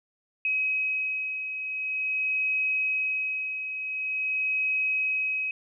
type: beating tone pair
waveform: sine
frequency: 2541 / 2541.46 Hz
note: D#7 / D#7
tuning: +36 / +36 cents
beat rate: 0.46 Hz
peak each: -34 / -26 dBFS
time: 0.45-5.51 s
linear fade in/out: 2 ms
effects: none